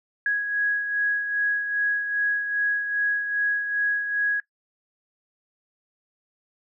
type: beating tone pair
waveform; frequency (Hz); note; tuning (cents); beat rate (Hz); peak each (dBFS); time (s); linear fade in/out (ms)
sine; 1661.2 / 1663.7; G#6 / G#6; 0 / +3; 2.5; -22 / -31; 0.26-4.4; 2
effects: noise-tail reverb RT60 0.1 s tail -19 dB re dry